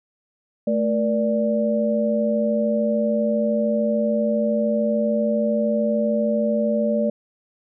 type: tone cluster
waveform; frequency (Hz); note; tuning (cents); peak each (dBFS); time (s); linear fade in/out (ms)
sine; 219.9 / 473 / 586; A3 / A#4 / D5; -1 / +25 / -4; -21 / -27 / -21; 0.67-7.1; 5
effects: none